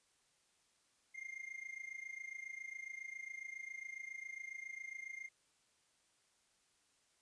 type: tone with amplitude modulation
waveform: triangle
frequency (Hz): 2113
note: C7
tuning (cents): +16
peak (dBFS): -40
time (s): 1.14-5.29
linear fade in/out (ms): 20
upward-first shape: sine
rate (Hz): 27.3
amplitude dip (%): 85
effects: white hiss -75 dBFS RMS until 7.21 s + resampled to 22050 Hz